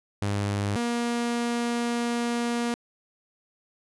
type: tone pair in turn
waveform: sawtooth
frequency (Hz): 101.5 / 237.3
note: G#2 / A#3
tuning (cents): -39 / +31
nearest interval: octave + minor third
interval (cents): 1470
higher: second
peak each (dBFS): -21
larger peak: neither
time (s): 0.22-0.76 / 0.76-2.74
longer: second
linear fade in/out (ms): 0
effects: resampled to 24000 Hz